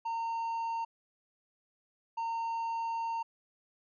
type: tone bursts at uneven times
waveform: triangle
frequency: 916 Hz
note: A#5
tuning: 31 cents flat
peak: -30 dBFS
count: 2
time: 0.05-0.85 / 2.17-3.23 s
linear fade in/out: 10 ms
effects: resampled to 16000 Hz